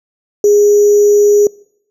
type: tone with sample-and-hold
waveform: sine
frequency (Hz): 412.7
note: G#4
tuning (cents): -11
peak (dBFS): -5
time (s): 0.44-1.47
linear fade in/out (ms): 2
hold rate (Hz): 6300
effects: noise-tail reverb RT60 0.7 s tail -24 dB re dry + low-pass 12000 Hz 12 dB/octave